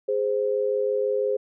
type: tone pair together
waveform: sine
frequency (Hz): 414 / 520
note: G#4 / C5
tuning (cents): -5 / -11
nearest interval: major third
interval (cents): 394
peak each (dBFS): -24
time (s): 0.08-1.37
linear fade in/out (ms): 10
effects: none